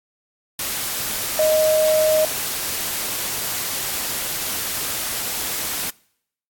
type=tone in noise; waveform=sine; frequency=622.3 Hz; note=D#5; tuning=in tune; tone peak=-14 dBFS; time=1.39-2.25 s; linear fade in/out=2 ms; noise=white; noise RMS=-25 dBFS; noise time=0.59-5.9 s; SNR=+8 dB; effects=noise-tail reverb RT60 0.7 s tail -25 dB re dry + AAC 64 kbps